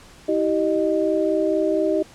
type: tone cluster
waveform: sine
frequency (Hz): 322.6 / 387 / 615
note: E4 / G4 / D#5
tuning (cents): -37 / -22 / -20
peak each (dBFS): -22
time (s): 0.28-2.03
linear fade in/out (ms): 10
effects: pink hiss -47 dBFS RMS until 2.14 s + low-pass 9000 Hz 12 dB/octave